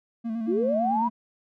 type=tone with vibrato; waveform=triangle; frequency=226.2 Hz; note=A3; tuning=48 cents sharp; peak=-25 dBFS; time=0.24-1.1 s; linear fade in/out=20 ms; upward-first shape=square; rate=9 Hz; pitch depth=40 cents each way
type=linear sweep; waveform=sine; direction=up; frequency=310.5 to 991 Hz; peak=-22 dBFS; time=0.47-1.09 s; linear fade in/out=20 ms
effects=none